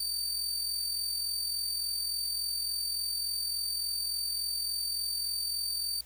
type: tone with amplitude modulation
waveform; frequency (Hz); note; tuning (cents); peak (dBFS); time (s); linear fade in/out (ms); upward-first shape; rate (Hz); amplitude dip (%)
sawtooth; 4603; D8; -36; -26; 0-6.01; 5; sine; 43.5; 45
effects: added 60 Hz sine -55 dBFS peak until 6.05 s + white hiss -57 dBFS RMS until 6.05 s